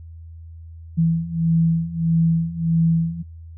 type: beating tone pair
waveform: sine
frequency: 163.9 / 165.5 Hz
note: E3 / E3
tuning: -10 / +7 cents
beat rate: 1.6 Hz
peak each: -21 / -18 dBFS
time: 0.97-3.23 s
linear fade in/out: 20 ms
effects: noise-tail reverb RT60 0.1 s tail -23 dB re dry + added 82 Hz sine -36 dBFS peak until 3.57 s